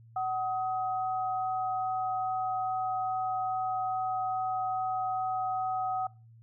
sine tone pair together, 750.4 / 1262 Hz, F#5 / D#6, +24 / +24 cents, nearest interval major sixth, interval 900 cents, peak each -29 / -36 dBFS, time 0.16-6.07 s, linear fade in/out 5 ms, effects noise-tail reverb RT60 0.3 s tail -22 dB re dry + added 114 Hz sine -52 dBFS peak until 6.42 s

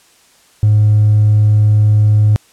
sine tone with hard clipping, 105.7 Hz, G#2, 31 cents sharp, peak -7 dBFS, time 0.63-2.36 s, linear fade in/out 0 ms, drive 1 dB, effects white hiss -49 dBFS RMS until 2.52 s + low-pass 10000 Hz 12 dB/octave

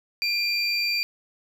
triangle tone pair together, 2400 / 4677 Hz, D7 / D8, +37 / -8 cents, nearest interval octave, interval 1155 cents, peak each -24 dBFS, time 0.22-1.03 s, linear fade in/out 0 ms, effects 10-bit

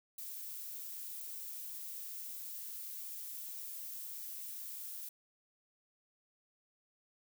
violet noise, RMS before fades -45 dBFS, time 0.18-5.09 s, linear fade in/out 5 ms, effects none

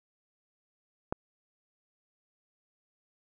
click, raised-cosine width 1 ms, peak -16 dBFS, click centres 1.125 s, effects none

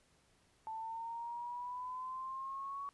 sine exponential sweep, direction up, 880 to 1126 Hz, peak -40 dBFS, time 0.67-2.89 s, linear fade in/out 0 ms, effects pink hiss -71 dBFS RMS until 2.93 s + resampled to 24000 Hz

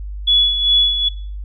sine tone with tremolo, 3402 Hz, G#7, 41 cents sharp, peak -9 dBFS, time 0.27-1.09 s, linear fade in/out 10 ms, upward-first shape sine, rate 2.5 Hz, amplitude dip 60%, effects noise-tail reverb RT60 0.5 s tail -22 dB re dry + added 50 Hz sine -25 dBFS peak until 1.44 s

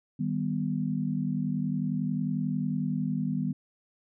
sine chord, Eb augmented, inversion none, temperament equal, 155.56 / 196 / 246.9 Hz, Eb3 / G3 / B3, 0 / 0 / 0 cents, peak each -31 dBFS, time 0.19-3.53 s, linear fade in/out 10 ms, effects none

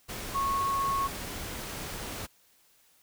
sine tone in noise, 1100 Hz, C#6, 14 cents flat, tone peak -26 dBFS, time 0.34-1.08 s, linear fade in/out 20 ms, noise pink, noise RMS -38 dBFS, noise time 0.08-2.27 s, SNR +9 dB, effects white hiss -64 dBFS RMS until 3.02 s

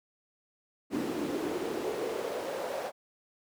brown noise with high-pass filter sweep, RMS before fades -34 dBFS, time 0.9-2.92 s, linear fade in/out 50 ms, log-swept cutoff 280 to 600 Hz, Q 3.9, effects none

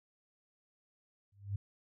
sine tone with exponential growth, 99.9 Hz, G2, 33 cents sharp, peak -30 dBFS, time 1.32-1.56 s, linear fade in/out 5 ms, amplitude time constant 52 ms, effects none

